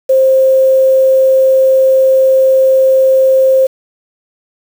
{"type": "tone with quantisation", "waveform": "sine", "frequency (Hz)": 528, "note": "C5", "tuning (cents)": 16, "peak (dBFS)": -5, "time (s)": [0.09, 3.67], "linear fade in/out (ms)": 10, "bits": 5, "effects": []}